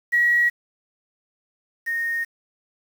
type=tone pair in turn; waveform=sine; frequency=1914 / 1850.9 Hz; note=A#6 / A#6; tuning=+45 / -13 cents; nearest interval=minor second; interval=58 cents; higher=first; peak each=-15 / -22 dBFS; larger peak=first; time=0.12-0.5 / 1.86-2.25 s; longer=second; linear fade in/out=20 ms; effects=7-bit